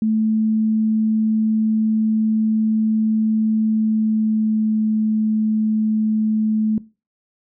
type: tone with pitch glide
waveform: sine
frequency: 218.6 to 216.8 Hz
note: A3 to A3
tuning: -11 to -25 cents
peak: -15 dBFS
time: 0.02-6.78 s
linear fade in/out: 2 ms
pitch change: -14 cents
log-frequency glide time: 3.63-4.82 s
effects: noise-tail reverb RT60 0.3 s tail -20 dB re dry